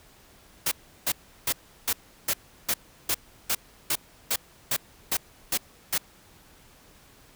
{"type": "noise bursts", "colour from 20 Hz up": "white", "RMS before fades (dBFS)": -25, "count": 14, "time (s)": [0.66, 5.98], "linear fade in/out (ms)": 5, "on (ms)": 55, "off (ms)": 350, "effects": ["pink hiss -55 dBFS RMS until 7.35 s"]}